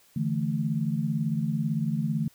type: chord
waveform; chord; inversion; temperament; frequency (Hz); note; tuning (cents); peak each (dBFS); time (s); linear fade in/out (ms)
sine; D suspended second; none; equal; 146.83 / 164.81 / 220; D3 / E3 / A3; 0 / 0 / 0; -29; 0.16-2.28; 5
effects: white hiss -60 dBFS RMS until 2.34 s